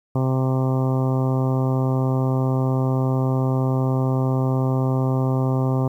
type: harmonic tone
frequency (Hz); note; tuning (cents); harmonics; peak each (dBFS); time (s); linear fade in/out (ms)
130.81; C3; 0; 1 / 2 / 3 / 4 / 5 / 6 / 7 / 8 / 9; -19 / -25 / -29 / -31 / -33 / -35 / -36 / -37 / -38; 0.15-5.88; 5
effects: 9-bit